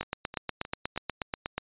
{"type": "two click trains", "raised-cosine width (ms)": 0.3, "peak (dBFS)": [-14, -23], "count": [14, 4], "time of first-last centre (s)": [[0.01, 1.58], [0.03, 0.962]], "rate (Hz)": [8.28, 3.22], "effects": ["resampled to 8000 Hz"]}